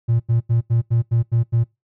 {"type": "tone bursts", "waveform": "triangle", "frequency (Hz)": 116.54, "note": "A#2", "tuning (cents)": 0, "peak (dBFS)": -11, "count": 8, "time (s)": [0.08, 1.642], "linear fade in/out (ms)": 20, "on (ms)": 120, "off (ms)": 86, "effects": ["noise-tail reverb RT60 0.2 s tail -24 dB re dry", "tanh soft clip ceiling -8 dBFS"]}